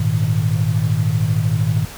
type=chord; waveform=sine; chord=Ab suspended second; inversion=none; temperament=just; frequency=103.83 / 116.8 / 155.74 Hz; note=Ab2 / Bb2 / Eb3; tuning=0 / +4 / +2 cents; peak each=-19 dBFS; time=0-1.85 s; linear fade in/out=5 ms; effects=pink hiss -35 dBFS RMS until 1.97 s